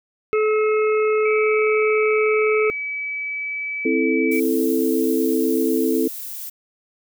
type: harmonic tone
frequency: 430.6 Hz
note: A4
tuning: 37 cents flat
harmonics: 1 / 3 / 5 / 6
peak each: -16 / -26 / -30 / -32 dBFS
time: 0.33-2.7 s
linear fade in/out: 0 ms
type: tone with pitch glide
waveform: sine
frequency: 2283 to 2299 Hz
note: D7 to D7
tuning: -50 to -37 cents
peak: -24 dBFS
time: 1.25-4.4 s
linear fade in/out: 5 ms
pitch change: +13 cents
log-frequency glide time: 2.33-3.9 s
type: chord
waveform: sine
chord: A minor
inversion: first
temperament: equal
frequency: 261.6 / 329.6 / 440 Hz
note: C4 / E4 / A4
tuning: 0 / 0 / 0 cents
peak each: -21 dBFS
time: 3.85-6.08 s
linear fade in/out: 5 ms
type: noise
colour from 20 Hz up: violet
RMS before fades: -32 dBFS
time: 4.31-6.5 s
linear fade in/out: 10 ms
effects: none